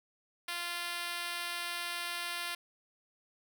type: tone with high-pass filter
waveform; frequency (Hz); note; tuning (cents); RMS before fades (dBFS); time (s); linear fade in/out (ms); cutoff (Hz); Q
5% pulse; 347.1; F4; -11; -38; 0.48-2.55; 5; 730; 0.57
effects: none